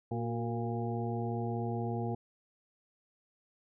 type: harmonic tone with a mistuned harmonic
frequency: 116.54 Hz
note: A#2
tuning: in tune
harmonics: 1 / 2 / 3 / 4 / 6 / 7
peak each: -35 / -38 / -40 / -41 / -43 / -43 dBFS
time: 0.11-2.15 s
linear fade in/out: 5 ms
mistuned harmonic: 3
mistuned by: +57 cents
effects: none